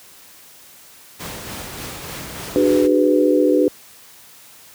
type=noise with tremolo; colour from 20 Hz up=pink; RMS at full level=-30 dBFS; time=1.19-2.88 s; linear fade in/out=20 ms; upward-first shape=sine; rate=3.4 Hz; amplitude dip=30%
type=chord; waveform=sine; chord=G# half-diminished seventh; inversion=second; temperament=just; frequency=299 / 373.8 / 415.3 / 498.4 Hz; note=D4 / F#4 / G#4 / B4; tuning=+31 / +18 / 0 / +16 cents; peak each=-16 / -18 / -22 / -17 dBFS; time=2.56-3.68 s; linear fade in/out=0 ms
effects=white hiss -45 dBFS RMS until 4.74 s + high-pass 60 Hz 12 dB/octave